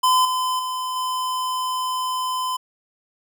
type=tone with level steps; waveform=square; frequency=1020 Hz; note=C6; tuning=44 cents flat; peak=-15 / -21 / -25 / -23 dBFS; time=0.03-2.57 s; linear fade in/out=10 ms; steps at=0.25 / 0.59 / 0.96 s; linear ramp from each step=2 ms; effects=none